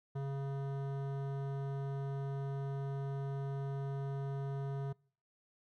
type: tone with hard clipping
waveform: sine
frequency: 137.9 Hz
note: C#3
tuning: 9 cents flat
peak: -38 dBFS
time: 0.15-4.93 s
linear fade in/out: 10 ms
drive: 15 dB
effects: noise-tail reverb RT60 0.5 s tail -25 dB re dry